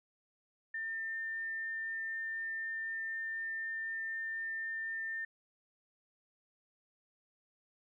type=tone; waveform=sine; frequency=1801 Hz; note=A6; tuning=40 cents sharp; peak=-36 dBFS; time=0.74-5.25 s; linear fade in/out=5 ms; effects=none